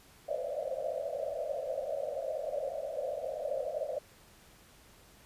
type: band-pass noise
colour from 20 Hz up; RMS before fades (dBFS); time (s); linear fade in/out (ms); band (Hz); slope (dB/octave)
white; -36; 0.28-3.99; 10; 510 to 660; 96
effects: pink hiss -59 dBFS RMS until 5.25 s + resampled to 32000 Hz